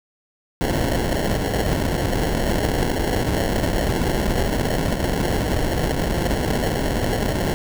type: noise with sample-and-hold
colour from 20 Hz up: pink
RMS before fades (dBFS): -21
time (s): 0.61-7.54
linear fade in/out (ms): 0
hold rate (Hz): 1225
effects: none